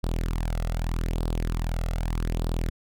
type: tone with flanger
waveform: sawtooth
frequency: 41.21 Hz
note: E1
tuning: in tune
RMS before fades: -27 dBFS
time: 0.03-2.7 s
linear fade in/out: 10 ms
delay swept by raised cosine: 0.22 to 1.52 ms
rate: 0.82 Hz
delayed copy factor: +0.6
effects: none